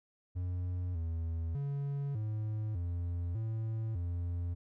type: tone with pitch steps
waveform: triangle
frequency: 89.6 / 82.4 / 140.8 / 107.8 / 86.8 / 111.2 / 86.9 Hz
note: F2 / E2 / C#3 / A2 / F2 / A2 / F2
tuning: +45 / 0 / +27 / -35 / -10 / +19 / -8 cents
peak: -31 dBFS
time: 0.35-4.55 s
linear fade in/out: 20 ms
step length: 600 ms
effects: none